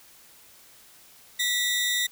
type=tone pair together; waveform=sawtooth; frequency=1960 / 3670 Hz; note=B6 / A#7; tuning=-14 / -28 cents; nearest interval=major seventh; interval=1086 cents; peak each=-23 dBFS; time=1.39-2.07 s; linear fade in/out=10 ms; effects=white hiss -53 dBFS RMS until 2.11 s